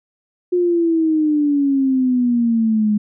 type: exponential sweep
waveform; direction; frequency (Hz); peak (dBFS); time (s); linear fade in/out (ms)
sine; down; 360.2 to 207.7; -13; 0.52-2.98; 10
effects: none